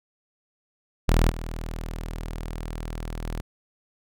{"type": "tone with level steps", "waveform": "sawtooth", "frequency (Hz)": 40.29, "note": "E1", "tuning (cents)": -39, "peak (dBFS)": [-13, -27, -25], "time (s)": [1.08, 3.41], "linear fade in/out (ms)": 10, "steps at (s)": [1.29, 3.24], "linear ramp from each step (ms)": 10, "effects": []}